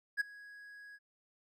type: tone with ADSR envelope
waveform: triangle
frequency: 1661.2 Hz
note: G#6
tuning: in tune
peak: -25 dBFS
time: 0.17-0.99 s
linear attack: 36 ms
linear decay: 12 ms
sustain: -23 dB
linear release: 42 ms
effects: none